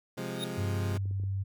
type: chord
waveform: 20% pulse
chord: F minor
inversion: second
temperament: equal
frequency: 130.81 / 174.61 / 207.7 Hz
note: C3 / F3 / Ab3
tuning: 0 / 0 / 0 cents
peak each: -34 dBFS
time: 0.17-0.98 s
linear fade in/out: 10 ms
type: tone with exponential growth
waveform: square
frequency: 3714 Hz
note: A#7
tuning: 7 cents flat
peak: -30 dBFS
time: 0.33-0.44 s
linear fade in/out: 1 ms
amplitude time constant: 22 ms
type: tone with pitch glide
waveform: sine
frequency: 98 to 97.27 Hz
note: G2 to G2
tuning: 0 to -13 cents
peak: -29 dBFS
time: 0.57-1.44 s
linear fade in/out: 20 ms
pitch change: -13 cents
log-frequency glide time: 0.88-1.27 s
type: clicks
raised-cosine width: 3 ms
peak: -35 dBFS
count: 5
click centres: 0.918 / 1.056 / 1.111 / 1.199 / 1.237 s
effects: none